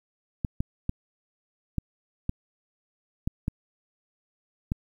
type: clicks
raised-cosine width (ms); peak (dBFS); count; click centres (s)
5; -14; 8; 0.448 / 0.605 / 0.894 / 1.783 / 2.294 / 3.275 / 3.481 / 4.719
effects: 9-bit